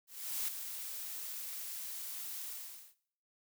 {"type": "noise with ADSR envelope", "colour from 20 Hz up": "blue", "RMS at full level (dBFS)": -35, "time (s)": [0.07, 2.95], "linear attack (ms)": 410, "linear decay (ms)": 7, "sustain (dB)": -8, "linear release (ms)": 470, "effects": ["noise-tail reverb RT60 0.6 s tail -18 dB re dry"]}